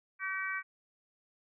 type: harmonic tone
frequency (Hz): 382.1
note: G4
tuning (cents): -44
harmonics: 3 / 4 / 5 / 6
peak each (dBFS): -41 / -37 / -39 / -39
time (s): 0.19-0.63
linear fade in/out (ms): 50
effects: none